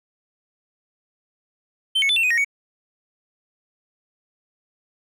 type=tone with pitch steps; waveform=triangle; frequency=3094 / 2204 / 3499 / 2700 / 2499 / 1868 / 2237 Hz; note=G7 / C#7 / A7 / E7 / D#7 / A#6 / C#7; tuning=-23 / -11 / -10 / +41 / +7 / +3 / +15 cents; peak=-15 dBFS; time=1.95-2.447 s; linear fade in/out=10 ms; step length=71 ms; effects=none

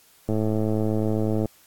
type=click train; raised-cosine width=2 ms; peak=-12 dBFS; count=127; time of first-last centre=0.29-1.457 s; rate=108 Hz; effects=white hiss -56 dBFS RMS until 1.66 s + AAC 64 kbps

